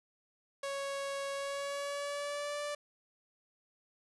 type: tone with pitch glide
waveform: sawtooth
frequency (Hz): 554.4 to 585.7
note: C#5 to D5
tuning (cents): 0 to -5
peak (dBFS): -32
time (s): 0.63-2.75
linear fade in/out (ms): 5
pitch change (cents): +95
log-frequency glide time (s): 1.33-2.61
effects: resampled to 24000 Hz + 10-bit